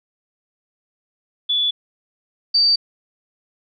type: tone pair in turn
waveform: sine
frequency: 3443 / 4626 Hz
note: A7 / D8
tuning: -38 / -27 cents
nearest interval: perfect fourth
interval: 511 cents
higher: second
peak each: -16 / -12 dBFS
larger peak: second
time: 1.49-1.71 / 2.54-2.76 s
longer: neither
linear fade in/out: 10 ms
effects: none